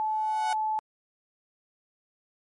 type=tone; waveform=sine; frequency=866 Hz; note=A5; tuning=28 cents flat; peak=-25 dBFS; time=0-0.79 s; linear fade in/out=0 ms
type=tone with exponential growth; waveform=sawtooth; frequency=740 Hz; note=F#5; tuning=in tune; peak=-24 dBFS; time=0.02-0.53 s; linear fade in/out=2 ms; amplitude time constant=110 ms
effects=MP3 48 kbps